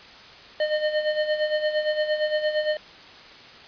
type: tone with tremolo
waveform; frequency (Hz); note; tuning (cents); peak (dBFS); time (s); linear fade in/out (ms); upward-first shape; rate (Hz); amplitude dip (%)
square; 610; D#5; -34; -20; 0.6-2.77; 2; sine; 8.7; 65
effects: white hiss -45 dBFS RMS until 3.67 s + resampled to 11025 Hz